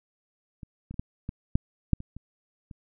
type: clicks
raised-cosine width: 5 ms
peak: -28 / -26 / -30 / -17 / -20 / -9 / -8 / -26 / -28 / -30 dBFS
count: 10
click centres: 0.632 / 0.91 / 0.942 / 0.995 / 1.291 / 1.555 / 1.933 / 2.004 / 2.166 / 2.712 s
effects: none